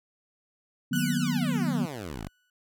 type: chord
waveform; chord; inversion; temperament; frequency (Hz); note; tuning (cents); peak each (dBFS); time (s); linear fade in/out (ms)
sine; B major seventh; first; just; 154.34 / 185.21 / 231.5 / 246.9; D#3 / F#3 / A#3 / B3; -14 / +2 / -12 / 0; -30 / -30 / -33 / -28; 0.91-1.86; 10
type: tone with exponential decay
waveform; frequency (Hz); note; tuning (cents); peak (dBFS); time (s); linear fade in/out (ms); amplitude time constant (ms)
30% pulse; 1480; F#6; 0; -28; 0.93-2.5; 2; 340
type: exponential sweep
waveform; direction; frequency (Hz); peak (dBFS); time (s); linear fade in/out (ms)
10% pulse; down; 3230 to 41.65; -27; 0.95-2.29; 10
effects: none